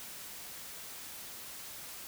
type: silence
effects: white hiss -46 dBFS RMS until 2.07 s